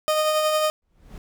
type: tone with tremolo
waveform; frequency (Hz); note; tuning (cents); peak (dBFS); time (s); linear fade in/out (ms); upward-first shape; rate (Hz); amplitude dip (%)
30% pulse; 617; D#5; -15; -15; 0.08-0.7; 0; triangle; 11; 35
type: noise with exponential growth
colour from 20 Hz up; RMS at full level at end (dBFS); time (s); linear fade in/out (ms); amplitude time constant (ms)
brown; -35; 0.82-1.18; 2; 78
effects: none